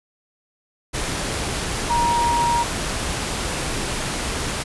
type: tone in noise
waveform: sine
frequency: 945 Hz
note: A#5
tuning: 23 cents sharp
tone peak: -17 dBFS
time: 1.89-2.64 s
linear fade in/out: 20 ms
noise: pink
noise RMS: -25 dBFS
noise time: 0.93-4.64 s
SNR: +5 dB
effects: resampled to 24000 Hz